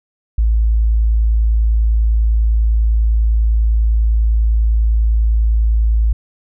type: tone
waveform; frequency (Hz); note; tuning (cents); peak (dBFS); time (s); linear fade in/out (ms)
sine; 55; A1; 0; -10; 0.38-6.13; 5
effects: none